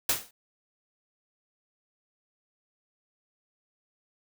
white noise with exponential decay, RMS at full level -21 dBFS, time 0.09-0.31 s, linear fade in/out 5 ms, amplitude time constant 46 ms, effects none

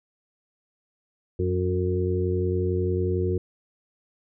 harmonic tone with a mistuned harmonic, 91.1 Hz, F#2, 26 cents flat, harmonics 1 / 2 / 3 / 4 / 5, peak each -25 / -32 / -37 / -26 / -31 dBFS, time 1.39-3.38 s, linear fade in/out 5 ms, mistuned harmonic 3, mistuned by +28 cents, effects none

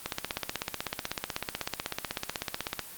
click train, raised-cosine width 0.2 ms, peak -12 dBFS, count 45, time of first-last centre 0.06-2.793 s, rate 16.1 Hz, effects white hiss -45 dBFS RMS until 2.97 s + Opus 24 kbps

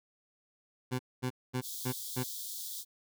20% pulse tone bursts, 127 Hz, B2, 49 cents sharp, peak -26 dBFS, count 5, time 0.91-2.24 s, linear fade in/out 20 ms, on 82 ms, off 230 ms
white high-pass noise, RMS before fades -41 dBFS, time 1.61-2.85 s, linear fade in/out 50 ms, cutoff 3300 Hz, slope 96 dB/octave
effects none

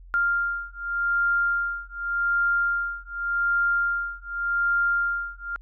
sine beating tone pair, 1396.9 / 1397.76 Hz, F6 / F6, 0 / +1 cents, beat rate 0.86 Hz, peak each -25 dBFS, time 0.14-5.56 s, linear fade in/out 0 ms, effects added 43 Hz sine -43 dBFS peak until 5.61 s

